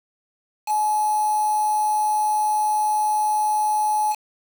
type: tone with quantisation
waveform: sine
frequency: 850 Hz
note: G#5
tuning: 40 cents sharp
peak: -18 dBFS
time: 0.66-4.16 s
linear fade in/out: 50 ms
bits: 5
effects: none